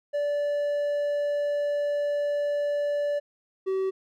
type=tone pair in turn; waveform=triangle; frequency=581 / 381.7 Hz; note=D5 / G4; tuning=-19 / -46 cents; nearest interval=perfect fifth; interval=727 cents; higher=first; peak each=-22 / -22 dBFS; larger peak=neither; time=0.13-3.2 / 3.66-3.91 s; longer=first; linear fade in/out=20 ms; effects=none